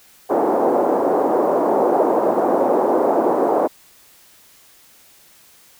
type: band-pass noise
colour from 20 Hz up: pink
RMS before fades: -17 dBFS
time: 0.29-3.68 s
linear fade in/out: 20 ms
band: 320 to 840 Hz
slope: 24 dB/octave
effects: white hiss -50 dBFS RMS until 5.79 s